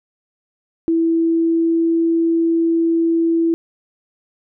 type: tone with pitch glide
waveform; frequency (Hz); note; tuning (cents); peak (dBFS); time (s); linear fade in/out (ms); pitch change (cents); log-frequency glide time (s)
sine; 329.6 to 331.5; E4 to E4; 0 to +10; -13; 0.88-3.54; 0; +10; 0.99-2.03
effects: none